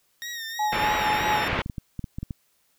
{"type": "tone with vibrato", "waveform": "20% pulse", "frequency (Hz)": 1855, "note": "A#6", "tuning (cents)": -9, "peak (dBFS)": -27, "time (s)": [0.22, 1.48], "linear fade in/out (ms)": 0, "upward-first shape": "sine", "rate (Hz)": 3.1, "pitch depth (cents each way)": 54}
{"type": "tone with tremolo", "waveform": "sine", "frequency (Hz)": 848, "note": "G#5", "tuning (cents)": 36, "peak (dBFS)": -21, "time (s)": [0.59, 1.44], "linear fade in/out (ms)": 5, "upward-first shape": "sine", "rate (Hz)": 4.4, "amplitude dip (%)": 60}
{"type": "low-pass noise", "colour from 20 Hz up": "white", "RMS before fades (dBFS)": -27, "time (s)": [0.72, 1.62], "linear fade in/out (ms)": 5, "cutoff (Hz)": 2600, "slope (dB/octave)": 24}
{"type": "clicks", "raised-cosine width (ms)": 5, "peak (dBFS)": -19, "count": 10, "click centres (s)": [1.531, 1.591, 1.661, 1.698, 1.782, 1.993, 2.042, 2.185, 2.23, 2.308]}
{"effects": ["white hiss -67 dBFS RMS until 2.78 s"]}